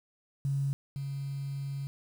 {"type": "tone pair in turn", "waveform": "sine", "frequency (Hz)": [138.59, 138.59], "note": ["C#3", "C#3"], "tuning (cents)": [0, 0], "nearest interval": "unison", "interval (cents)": 0, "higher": "neither", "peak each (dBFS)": [-27, -33], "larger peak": "first", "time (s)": [[0.45, 0.73], [0.96, 1.87]], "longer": "second", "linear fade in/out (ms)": 0, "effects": ["9-bit"]}